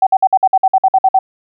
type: tone bursts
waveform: sine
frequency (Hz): 763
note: G5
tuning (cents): -47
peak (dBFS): -6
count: 12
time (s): 0.02-1.19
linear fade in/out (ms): 5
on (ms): 48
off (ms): 54
effects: none